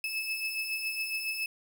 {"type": "beating tone pair", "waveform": "35% pulse", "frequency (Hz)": [2602, 2609.2], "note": ["E7", "E7"], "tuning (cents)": [-23, -18], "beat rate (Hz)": 7.2, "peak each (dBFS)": [-37, -31], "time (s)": [0.04, 1.46], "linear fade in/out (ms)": 2, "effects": ["10-bit"]}